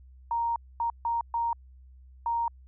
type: tone bursts at uneven times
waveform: sine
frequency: 932.3 Hz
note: A#5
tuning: in tune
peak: -25 dBFS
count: 5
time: 0.31-0.56 / 0.8-0.9 / 1.05-1.21 / 1.34-1.53 / 2.26-2.48 s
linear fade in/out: 2 ms
effects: added 64 Hz sine -49 dBFS peak until 2.67 s